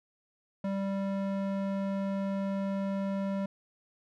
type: tone with band-pass filter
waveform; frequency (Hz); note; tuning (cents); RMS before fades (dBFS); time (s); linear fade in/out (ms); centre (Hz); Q
square; 196; G3; 0; -32; 0.64-3.46; 5; 420; 0.73
effects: none